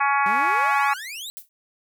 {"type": "harmonic tone", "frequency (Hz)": 280.1, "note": "C#4", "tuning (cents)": 18, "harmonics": [3, 4, 5, 6, 7, 8, 9], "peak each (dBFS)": [-22, -22, -27, -27, -31, -30, -32], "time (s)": [0, 0.94], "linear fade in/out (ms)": 10}
{"type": "exponential sweep", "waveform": "sawtooth", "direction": "up", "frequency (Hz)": [185, 4063], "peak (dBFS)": -29, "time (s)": [0.26, 1.3], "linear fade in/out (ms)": 0}
{"type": "noise with exponential decay", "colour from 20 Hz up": "violet", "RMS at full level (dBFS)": -31, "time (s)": [1.37, 1.49], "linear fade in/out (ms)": 0, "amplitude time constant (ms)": 25}
{"effects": []}